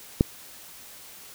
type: click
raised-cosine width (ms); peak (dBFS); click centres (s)
3; -4; 0.209
effects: white hiss -46 dBFS RMS until 1.34 s